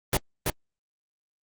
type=noise with echo; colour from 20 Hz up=pink; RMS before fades=-22 dBFS; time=0.13-0.17 s; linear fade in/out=2 ms; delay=330 ms; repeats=1; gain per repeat=-3 dB; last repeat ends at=0.5 s; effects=Opus 24 kbps